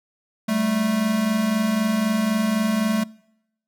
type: tone pair together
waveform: square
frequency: 195.1 / 219 Hz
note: G3 / A3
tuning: -8 / -8 cents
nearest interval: major second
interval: 200 cents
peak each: -27 / -21 dBFS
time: 0.48-3.04 s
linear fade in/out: 10 ms
effects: noise-tail reverb RT60 0.8 s tail -24 dB re dry